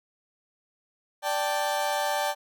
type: chord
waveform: 35% pulse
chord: D suspended fourth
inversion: none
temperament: equal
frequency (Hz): 587.3 / 784 / 880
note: D5 / G5 / A5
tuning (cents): 0 / 0 / 0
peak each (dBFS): -28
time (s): 1.22-2.35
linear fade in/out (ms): 50
effects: none